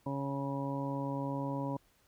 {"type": "harmonic tone", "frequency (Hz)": 138.59, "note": "C#3", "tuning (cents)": 0, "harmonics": [1, 2, 3, 4, 5, 6, 7], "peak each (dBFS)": [-38, -37, -48, -41, -52, -48, -41], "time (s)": [0.06, 1.77], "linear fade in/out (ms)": 5, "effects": ["pink hiss -69 dBFS RMS until 2.07 s"]}